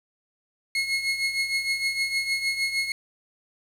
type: tone with tremolo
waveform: 30% pulse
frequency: 2168 Hz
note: C#7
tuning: 39 cents flat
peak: -18 dBFS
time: 0.75-2.92 s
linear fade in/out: 2 ms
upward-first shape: triangle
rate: 6.5 Hz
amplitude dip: 70%
effects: low-pass 10000 Hz 12 dB/octave + 8-bit